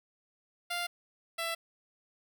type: tone pair in turn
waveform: 10% pulse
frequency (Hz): 698.5 / 666.6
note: F5 / E5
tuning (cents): 0 / +19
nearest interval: minor second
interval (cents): 81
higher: first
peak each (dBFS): -24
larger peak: neither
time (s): 0.7-0.87 / 1.38-1.55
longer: neither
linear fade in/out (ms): 10
effects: none